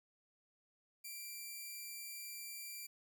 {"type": "tone", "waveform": "5% pulse", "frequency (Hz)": 2354, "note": "D7", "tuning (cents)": 3, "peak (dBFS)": -36, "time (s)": [1.04, 2.87], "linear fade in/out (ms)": 10, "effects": ["13-bit"]}